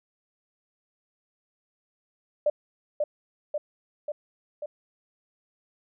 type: tone with echo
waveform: sine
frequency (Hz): 595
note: D5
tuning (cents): +22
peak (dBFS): -19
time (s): 2.46-2.5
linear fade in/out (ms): 5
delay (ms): 540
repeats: 4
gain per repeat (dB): -3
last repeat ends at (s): 4.66
effects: none